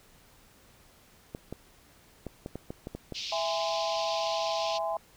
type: clicks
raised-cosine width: 2 ms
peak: -23 dBFS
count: 9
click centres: 1.349 / 1.526 / 2.267 / 2.461 / 2.556 / 2.705 / 2.871 / 2.95 / 3.123 s
type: band-pass noise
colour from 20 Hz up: white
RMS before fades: -37 dBFS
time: 3.14-4.79 s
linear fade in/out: 20 ms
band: 2500 to 5400 Hz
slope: 48 dB/octave
type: chord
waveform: sine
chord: E augmented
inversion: none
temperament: just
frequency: 659.3 / 824.1 / 1030.1 Hz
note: E5 / G#5 / B#5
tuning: 0 / -14 / -27 cents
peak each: -31 / -33 / -36 dBFS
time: 3.32-4.97 s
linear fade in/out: 2 ms
effects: pink hiss -59 dBFS RMS until 5.16 s